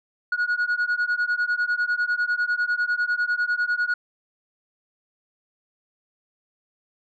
sine beating tone pair, 1447 / 1457 Hz, F#6 / F#6, -39 / -27 cents, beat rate 10 Hz, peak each -22 dBFS, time 0.32-3.94 s, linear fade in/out 5 ms, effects tanh soft clip ceiling -18 dBFS

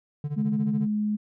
triangle tone with tremolo, 146.83 Hz, D3, in tune, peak -23 dBFS, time 0.24-0.87 s, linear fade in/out 2 ms, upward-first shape sine, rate 14 Hz, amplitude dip 85%
sine tone with pitch glide, 211.9 to 210.6 Hz, G#3 to G#3, +35 to +24 cents, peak -23 dBFS, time 0.36-1.17 s, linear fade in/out 20 ms, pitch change -11 cents, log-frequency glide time 0.8-0.96 s
effects none

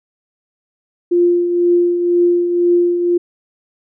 sine tone with tremolo, 349.5 Hz, F4, 1 cent sharp, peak -8 dBFS, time 1.11-3.18 s, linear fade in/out 10 ms, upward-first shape triangle, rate 2 Hz, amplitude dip 55%, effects none

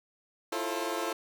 20% pulse chord, F major seventh, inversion third, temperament equal with one note detuned, 329.6 / 349.2 / 440 / 535.2 Hz, E4 / F4 / A4 / C5, 0 / 0 / 0 / +39 cents, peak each -32 / -32 / -31 / -32 dBFS, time 0.52-1.13 s, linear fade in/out 5 ms, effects none

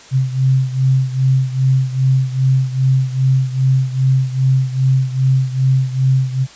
sine beating tone pair, 131 / 133.5 Hz, C3 / C3, +2 / +35 cents, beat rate 2.5 Hz, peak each -13 / -17 dBFS, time 0.11-6.47 s, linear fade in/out 50 ms, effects white hiss -40 dBFS RMS until 6.55 s + resampled to 16000 Hz

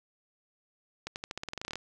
accelerating click train, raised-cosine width 0.2 ms, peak -19 dBFS, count 15, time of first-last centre 1.07-1.756 s, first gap 89 ms, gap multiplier 0.9, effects none

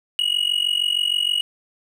triangle tone with amplitude modulation, 2900 Hz, F#7, 35 cents flat, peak -13 dBFS, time 0.19-1.41 s, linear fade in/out 0 ms, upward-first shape sine, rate 46.4 Hz, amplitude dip 90%, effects none

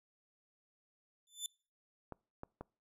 20% pulse tone with exponential growth, 3520 Hz, A7, in tune, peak -29 dBFS, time 1.27-1.46 s, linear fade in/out 1 ms, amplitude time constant 41 ms
clicks, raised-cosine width 1 ms, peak -30 dBFS, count 3, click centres 2.123 / 2.434 / 2.61 s
effects noise-tail reverb RT60 0.4 s tail -26 dB re dry

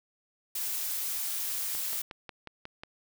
blue noise, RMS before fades -33 dBFS, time 0.55-2.02 s, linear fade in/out 5 ms
click train, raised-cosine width 0.3 ms, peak -25 dBFS, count 7, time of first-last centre 1.75-2.835 s, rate 5.53 Hz
effects none

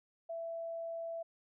sine tone, 665 Hz, E5, 15 cents sharp, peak -38 dBFS, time 0.29-1.23 s, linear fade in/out 10 ms, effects none

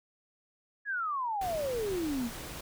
sine exponential sweep, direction down, 1714 to 220 Hz, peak -30 dBFS, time 0.85-2.31 s, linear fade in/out 50 ms
pink noise, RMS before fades -42 dBFS, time 1.41-2.61 s, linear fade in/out 5 ms
effects none

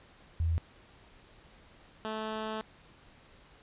sine / 10% pulse tone pair in turn, 82.41 / 218 Hz, E2 / A3, 0 / -16 cents, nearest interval octave + perfect fourth, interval 1684 cents, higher second, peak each -26 dBFS, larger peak neither, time 0.4-0.58 / 2.05-2.61 s, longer second, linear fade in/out 0 ms, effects pink hiss -58 dBFS RMS until 3.62 s + resampled to 8000 Hz

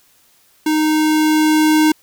square tone with level ramp, 309.4 Hz, D#4, 10 cents flat, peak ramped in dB -14 to -10 dBFS, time 0.66-1.92 s, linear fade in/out 5 ms, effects white hiss -54 dBFS RMS until 2.02 s

